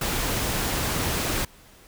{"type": "noise", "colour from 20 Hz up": "pink", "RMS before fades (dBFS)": -26, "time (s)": [0.01, 1.45], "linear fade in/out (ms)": 5, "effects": ["pink hiss -52 dBFS RMS until 1.87 s"]}